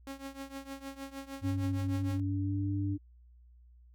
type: tone with tremolo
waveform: sawtooth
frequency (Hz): 272.9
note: C#4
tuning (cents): -27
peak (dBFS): -34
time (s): 0.07-2.2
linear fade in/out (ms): 0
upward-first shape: triangle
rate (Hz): 6.5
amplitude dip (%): 90
type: tone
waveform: sine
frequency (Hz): 98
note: G2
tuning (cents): 0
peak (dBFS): -31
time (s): 1.41-2.98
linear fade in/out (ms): 50
type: tone with pitch glide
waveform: sine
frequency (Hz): 277.2 to 295.4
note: C#4 to D4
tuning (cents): 0 to +10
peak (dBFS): -34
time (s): 1.43-2.98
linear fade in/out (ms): 20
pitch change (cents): +110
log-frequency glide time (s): 1.86-2.71
effects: added 60 Hz sine -55 dBFS peak until 3.94 s